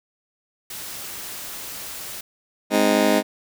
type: noise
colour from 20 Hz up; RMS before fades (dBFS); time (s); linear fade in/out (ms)
white; -34; 0.7-2.21; 5
type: chord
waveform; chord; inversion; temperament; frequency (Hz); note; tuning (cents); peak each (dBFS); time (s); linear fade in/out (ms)
20% pulse; Ab major; none; just; 207.7 / 259.6 / 311.5; Ab3 / C4 / Eb4; 0 / -13 / +2; -16; 2.7-3.23; 50
effects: none